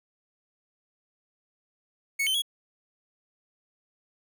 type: tone with pitch steps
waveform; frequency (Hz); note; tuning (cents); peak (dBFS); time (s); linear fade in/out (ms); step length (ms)
45% pulse; 2211 / 3080 / 3333; C#7 / G7 / G#7; -5 / -31 / +5; -24; 2.19-2.421; 10; 77
effects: none